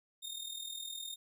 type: tone with amplitude modulation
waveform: sawtooth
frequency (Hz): 3670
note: A#7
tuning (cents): -28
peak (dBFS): -35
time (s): 0.22-1.16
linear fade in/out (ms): 20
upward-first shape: sine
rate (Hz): 39.7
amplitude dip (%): 65
effects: none